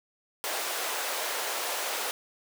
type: high-pass noise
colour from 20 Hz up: pink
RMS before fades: -32 dBFS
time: 0.44-2.11 s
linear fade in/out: 0 ms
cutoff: 470 Hz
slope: 24 dB/octave
effects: none